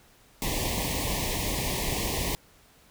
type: band-stop noise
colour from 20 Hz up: pink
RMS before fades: -29 dBFS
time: 0.42-2.35 s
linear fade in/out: 0 ms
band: 1100 to 1800 Hz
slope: 96 dB/octave
effects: pink hiss -58 dBFS RMS until 2.9 s